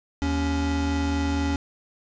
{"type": "tone pair together", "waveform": "square", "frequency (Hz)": [78.7, 280.5], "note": ["D#2", "C#4"], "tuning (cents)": [20, 21], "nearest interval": "octave + minor seventh", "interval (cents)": 2201, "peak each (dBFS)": -26, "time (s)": [0.22, 1.56], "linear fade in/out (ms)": 0, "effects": ["resampled to 16000 Hz", "9-bit"]}